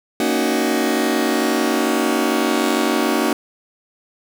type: chord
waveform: sawtooth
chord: D# minor seventh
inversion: second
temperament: just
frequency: 233.3 / 280 / 311.1 / 373.4 Hz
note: A#3 / C#4 / D#4 / F#4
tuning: +2 / +18 / 0 / +16 cents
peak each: -18 dBFS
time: 0.2-3.33 s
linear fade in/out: 2 ms
effects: none